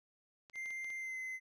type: clicks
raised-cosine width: 0.2 ms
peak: -39 dBFS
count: 6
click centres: 0.498 / 0.557 / 0.659 / 0.706 / 0.845 / 0.903 s
type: tone with pitch glide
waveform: triangle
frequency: 2093 to 2051 Hz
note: C7 to C7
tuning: 0 to -35 cents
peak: -38 dBFS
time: 0.53-1.4 s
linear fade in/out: 50 ms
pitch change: -35 cents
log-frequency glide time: 0.97-1.18 s
effects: none